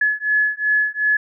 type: beating tone pair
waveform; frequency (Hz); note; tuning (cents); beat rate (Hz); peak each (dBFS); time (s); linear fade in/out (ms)
sine; 1704 / 1706.7; G#6 / G#6; +44 / +47; 2.7; -19; 0.01-1.17; 5
effects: none